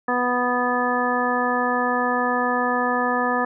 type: harmonic tone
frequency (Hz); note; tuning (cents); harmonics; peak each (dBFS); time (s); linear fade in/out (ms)
246.9; B3; 0; 1 / 2 / 3 / 4 / 5 / 7; -26 / -26 / -26 / -26 / -26 / -26; 0.08-3.45; 5
effects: none